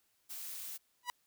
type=noise; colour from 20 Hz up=blue; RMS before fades=-44 dBFS; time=0.29-0.78 s; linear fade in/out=20 ms
type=tone with exponential growth; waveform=sawtooth; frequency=978 Hz; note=B5; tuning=17 cents flat; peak=-28 dBFS; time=1.03-1.1 s; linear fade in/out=1 ms; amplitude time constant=15 ms
effects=white hiss -75 dBFS RMS until 1.26 s